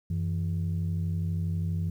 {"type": "tone pair together", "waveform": "sine", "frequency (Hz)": [92.5, 164.81], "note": ["F#2", "E3"], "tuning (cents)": [0, 0], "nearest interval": "minor seventh", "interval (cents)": 1000, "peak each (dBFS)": [-27, -29], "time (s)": [0.1, 1.9], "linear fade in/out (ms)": 5, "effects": ["tanh soft clip ceiling -22 dBFS", "10-bit"]}